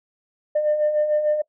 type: beating tone pair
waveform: sine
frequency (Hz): 597 / 603.7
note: D5 / D5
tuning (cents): +28 / +48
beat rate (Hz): 6.7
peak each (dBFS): -25 / -17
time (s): 0.55-1.42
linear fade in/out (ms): 10
effects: noise-tail reverb RT60 0.1 s tail -22 dB re dry + tanh soft clip ceiling -13 dBFS